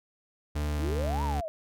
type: tone with pitch glide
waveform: 40% pulse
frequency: 74.4 to 72.12 Hz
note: D2 to D2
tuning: +23 to -31 cents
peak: -27 dBFS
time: 0.55-1.41 s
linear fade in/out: 10 ms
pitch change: -54 cents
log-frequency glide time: 1-1.16 s
type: exponential two-way sweep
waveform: sine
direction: up then down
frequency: 282.2 to 987.8 to 607 Hz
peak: -32 dBFS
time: 0.79-1.48 s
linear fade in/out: 0 ms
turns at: 1.23 s
effects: none